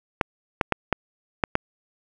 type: clicks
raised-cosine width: 0.5 ms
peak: -4 dBFS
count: 6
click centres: 0.212 / 0.612 / 0.723 / 0.927 / 1.438 / 1.554 s
effects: none